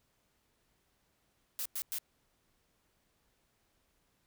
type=noise bursts; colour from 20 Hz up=blue; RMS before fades=-37 dBFS; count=3; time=1.59-1.985 s; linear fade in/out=0 ms; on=65 ms; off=100 ms; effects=pink hiss -75 dBFS RMS until 4.26 s